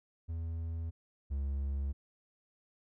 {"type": "tone pair in turn", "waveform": "triangle", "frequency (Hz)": [82.41, 69.3], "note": ["E2", "C#2"], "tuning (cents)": [0, 0], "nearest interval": "minor third", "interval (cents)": 300, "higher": "first", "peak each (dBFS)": [-33, -30], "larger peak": "second", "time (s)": [[0.28, 0.91], [1.3, 1.93]], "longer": "neither", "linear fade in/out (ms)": 20, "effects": []}